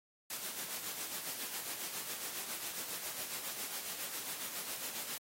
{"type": "noise with tremolo", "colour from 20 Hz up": "white", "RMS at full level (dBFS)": -40, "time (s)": [0.3, 5.18], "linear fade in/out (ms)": 2, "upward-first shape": "sine", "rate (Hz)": 7.3, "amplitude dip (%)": 45, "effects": ["high-pass 150 Hz 12 dB/octave", "AAC 48 kbps"]}